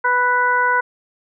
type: harmonic tone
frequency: 494.1 Hz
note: B4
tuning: 1 cent sharp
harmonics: 1 / 2 / 3 / 4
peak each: -25 / -17 / -17 / -27 dBFS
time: 0.04-0.81 s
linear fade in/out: 10 ms
effects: none